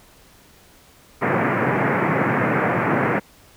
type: band-pass noise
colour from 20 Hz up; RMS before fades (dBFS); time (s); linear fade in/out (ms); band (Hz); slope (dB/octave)
pink; -20; 1.21-3.2; 20; 120 to 2200; 48
effects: pink hiss -51 dBFS RMS until 3.56 s